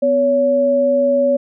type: tone pair together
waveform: sine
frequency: 251.2 / 562.8 Hz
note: B3 / C#5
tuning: +30 / +26 cents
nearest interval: octave + major second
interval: 1396 cents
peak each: -20 / -12 dBFS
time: 0.02-1.37 s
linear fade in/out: 10 ms
effects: none